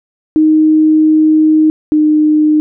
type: tone pair in turn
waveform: sine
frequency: 311.2 / 305.3 Hz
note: D#4 / D#4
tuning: 0 / -33 cents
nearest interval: unison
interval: 33 cents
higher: first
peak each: -5 / -6 dBFS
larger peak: first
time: 0.36-1.7 / 1.92-2.6 s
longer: first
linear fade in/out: 0 ms
effects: none